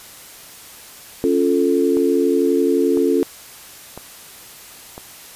sine chord, Db augmented, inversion none, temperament equal, 277.2 / 349.2 / 440 Hz, Db4 / F4 / A4, 0 / 0 / 0 cents, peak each -18 dBFS, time 1.24-3.23 s, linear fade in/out 0 ms
click train, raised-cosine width 1 ms, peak -18 dBFS, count 4, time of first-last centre 1.97-4.979 s, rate 0.997 Hz
effects white hiss -40 dBFS RMS until 5.35 s + resampled to 32000 Hz

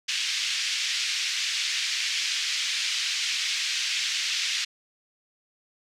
pink band-pass noise, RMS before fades -28 dBFS, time 0.08-4.65 s, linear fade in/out 10 ms, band 2200 to 6200 Hz, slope 24 dB/octave, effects none

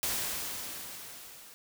white noise with level ramp, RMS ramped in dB -31 to -52 dBFS, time 0.03-1.54 s, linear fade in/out 0 ms, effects none

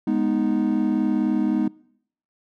triangle chord, G# minor, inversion none, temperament equal, 207.7 / 246.9 / 311.1 Hz, G#3 / B3 / D#4, 0 / 0 / 0 cents, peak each -21 dBFS, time 0.07-1.68 s, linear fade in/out 5 ms, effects noise-tail reverb RT60 0.7 s tail -24 dB re dry + tanh soft clip ceiling -8 dBFS

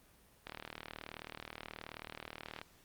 click train, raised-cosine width 0.3 ms, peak -27 dBFS, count 84, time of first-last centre 0.47-2.615 s, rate 38.7 Hz, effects pink hiss -65 dBFS RMS until 2.84 s + Opus 32 kbps

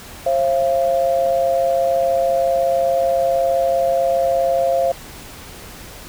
sine tone pair together, 535.9 / 683 Hz, C5 / F5, +41 / -39 cents, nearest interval major third, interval 420 cents, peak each -17 dBFS, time 0.26-4.92 s, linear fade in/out 5 ms, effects pink hiss -37 dBFS RMS until 6.08 s

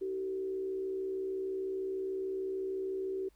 sine tone with frequency modulation, 381.2 Hz, G4, 48 cents flat, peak -33 dBFS, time 0.01-3.29 s, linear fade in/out 10 ms, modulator 66.4 Hz, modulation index 0.41, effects added 50 Hz sine -66 dBFS peak until 3.35 s + pink hiss -72 dBFS RMS until 3.35 s

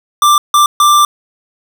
square tone bursts at uneven times, 1181 Hz, D6, 9 cents sharp, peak -6 dBFS, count 3, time 0.22-0.38 / 0.54-0.66 / 0.8-1.05 s, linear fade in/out 2 ms, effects none

